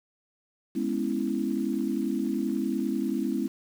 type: chord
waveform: sine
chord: C# minor seventh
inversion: second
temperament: equal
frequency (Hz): 207.7 / 246.9 / 277.2 / 329.6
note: G#3 / B3 / C#4 / E4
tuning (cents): 0 / 0 / 0 / 0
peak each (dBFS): -31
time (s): 0.75-3.48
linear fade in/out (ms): 10
effects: 8-bit